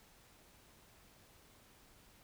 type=silence; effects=pink hiss -64 dBFS RMS until 2.23 s